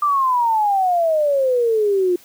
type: exponential sweep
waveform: sine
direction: down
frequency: 1198 to 349.2 Hz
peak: -14 dBFS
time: 0.02-2.16 s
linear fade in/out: 5 ms
effects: white hiss -48 dBFS RMS until 2.24 s